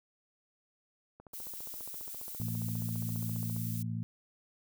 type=click train; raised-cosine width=1 ms; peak=-37 dBFS; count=36; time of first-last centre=1.2-3.565 s; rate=14.8 Hz
type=noise; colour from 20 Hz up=violet; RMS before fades=-43 dBFS; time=1.33-3.83 s; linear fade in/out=10 ms
type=harmonic tone; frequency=56.7 Hz; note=A#1; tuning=47 cents flat; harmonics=2 / 3 / 4; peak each=-35 / -39 / -41 dBFS; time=2.4-4.03 s; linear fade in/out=0 ms
effects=none